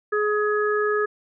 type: harmonic tone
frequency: 420.1 Hz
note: G#4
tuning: 20 cents sharp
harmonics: 1 / 3 / 4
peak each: -21 / -26 / -27 dBFS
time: 0.12-1.06 s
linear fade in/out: 10 ms
effects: none